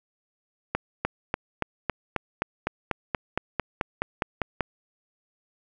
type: accelerating click train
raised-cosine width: 0.5 ms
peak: -9 dBFS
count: 17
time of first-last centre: 0.75-4.607 s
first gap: 300 ms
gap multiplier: 0.97
effects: none